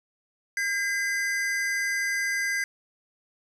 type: tone pair together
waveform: square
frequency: 1612.8 / 2032 Hz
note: G6 / B6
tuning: +49 / +49 cents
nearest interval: major third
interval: 400 cents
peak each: -29 / -28 dBFS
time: 0.57-2.64 s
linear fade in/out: 2 ms
effects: low-pass 10000 Hz 12 dB/octave + 9-bit